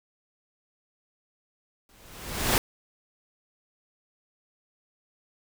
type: noise with exponential growth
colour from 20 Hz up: pink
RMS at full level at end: -20 dBFS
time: 1.89-2.58 s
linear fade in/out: 1 ms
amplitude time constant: 150 ms
effects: none